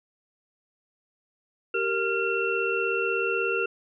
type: tone cluster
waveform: sine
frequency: 388.9 / 465.2 / 1393 / 2714 Hz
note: G4 / A#4 / F6 / E7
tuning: -14 / -4 / -5 / +50 cents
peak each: -29 dBFS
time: 1.74-3.66 s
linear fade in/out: 5 ms
effects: none